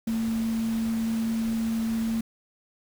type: tone in noise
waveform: sine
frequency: 225.6 Hz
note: A3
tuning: 44 cents sharp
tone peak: -24 dBFS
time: 0.07-2.21 s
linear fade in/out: 5 ms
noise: pink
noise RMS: -41 dBFS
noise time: 0.07-2.21 s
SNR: +14 dB
effects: none